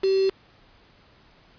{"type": "tone with quantisation", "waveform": "sine", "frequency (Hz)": 385, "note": "G4", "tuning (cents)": -31, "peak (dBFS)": -18, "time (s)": [0.03, 0.3], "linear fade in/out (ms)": 10, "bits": 5, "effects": ["pink hiss -56 dBFS RMS until 1.58 s", "resampled to 11025 Hz"]}